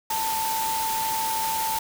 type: tone in noise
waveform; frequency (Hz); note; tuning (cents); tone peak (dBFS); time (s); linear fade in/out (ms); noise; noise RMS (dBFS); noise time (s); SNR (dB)
sine; 890; A5; +20; -25; 0.1-1.79; 5; white; -30; 0.1-1.79; +2
effects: none